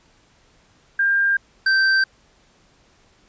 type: tone pair in turn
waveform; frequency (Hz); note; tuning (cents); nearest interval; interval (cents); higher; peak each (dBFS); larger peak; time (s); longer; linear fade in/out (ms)
sine / square; 1599 / 1558.9; G6 / G6; +34 / -10; unison; 44; first; -15; neither; 0.99-1.37 / 1.66-2.04; neither; 5
effects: pink hiss -57 dBFS RMS until 3.28 s + resampled to 16000 Hz